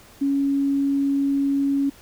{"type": "tone", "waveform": "sine", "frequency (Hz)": 278.1, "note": "C#4", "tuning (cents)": 6, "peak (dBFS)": -18, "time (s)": [0.21, 1.9], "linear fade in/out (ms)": 10, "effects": ["pink hiss -49 dBFS RMS until 2.01 s"]}